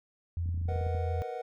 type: tone with pitch glide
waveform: sine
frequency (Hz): 85.2 to 84.66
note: F2 to E2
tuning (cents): -42 to +47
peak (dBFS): -29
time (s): 0.37-1.22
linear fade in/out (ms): 0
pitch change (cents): -11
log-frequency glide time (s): 0.57-0.97
type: clicks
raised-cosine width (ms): 5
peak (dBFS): -31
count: 12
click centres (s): 0.459 / 0.49 / 0.545 / 0.576 / 0.615 / 0.656 / 0.689 / 0.721 / 0.76 / 0.811 / 0.867 / 0.949
type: chord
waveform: triangle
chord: B major seventh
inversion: third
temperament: equal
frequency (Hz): 466.2 / 493.9 / 622.3 / 740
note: A#4 / B4 / D#5 / F#5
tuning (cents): 0 / 0 / 0 / 0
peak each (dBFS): -38 / -38 / -43 / -37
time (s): 0.68-1.42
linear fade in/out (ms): 10
effects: none